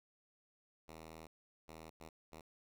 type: tone bursts at uneven times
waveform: 5% pulse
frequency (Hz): 80.1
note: E2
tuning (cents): -49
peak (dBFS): -40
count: 4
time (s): 0.88-1.27 / 1.68-1.9 / 2-2.09 / 2.32-2.41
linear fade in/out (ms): 5
effects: none